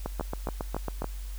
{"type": "two click trains", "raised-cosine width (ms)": 1, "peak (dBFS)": [-17, -17], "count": [4, 8], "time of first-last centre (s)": [[0.21, 1.043], [0.06, 1.02]], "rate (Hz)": [3.6, 7.29], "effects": ["added 47 Hz sine -34 dBFS peak until 1.38 s", "white hiss -51 dBFS RMS until 1.38 s"]}